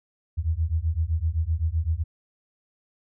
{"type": "beating tone pair", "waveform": "sine", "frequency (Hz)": [77.3, 85.1], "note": ["D#2", "F2"], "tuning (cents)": [-11, -44], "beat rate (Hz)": 7.8, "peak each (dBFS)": -25, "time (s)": [0.37, 2.04], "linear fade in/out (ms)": 20, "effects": []}